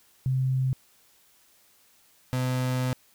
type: tone pair in turn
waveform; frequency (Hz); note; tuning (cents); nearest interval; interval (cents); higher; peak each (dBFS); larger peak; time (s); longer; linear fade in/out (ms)
sine / 35% pulse; 130.81 / 127.45; C3 / C3; 0 / -45; unison; 45; first; -22 / -23; first; 0.26-0.73 / 2.33-2.93; second; 0
effects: white hiss -61 dBFS RMS until 3.14 s